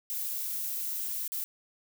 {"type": "noise with dropouts", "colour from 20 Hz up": "violet", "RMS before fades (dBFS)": -34, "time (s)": [0.1, 1.44], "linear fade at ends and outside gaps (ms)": 0, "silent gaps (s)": [1.278, 1.32], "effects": []}